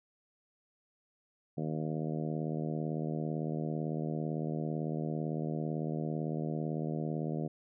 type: harmonic tone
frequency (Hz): 77.9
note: D#2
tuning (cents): +3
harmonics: 2 / 3 / 4 / 5 / 6 / 7 / 8 / 9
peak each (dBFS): -35 / -39 / -41 / -43 / -45 / -46 / -47 / -48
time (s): 1.57-7.48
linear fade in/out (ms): 10
effects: none